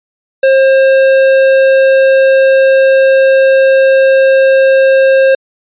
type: tone with tanh clipping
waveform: sine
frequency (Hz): 534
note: C5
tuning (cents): +35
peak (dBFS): -6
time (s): 0.43-5.35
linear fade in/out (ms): 5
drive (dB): 13
effects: resampled to 8000 Hz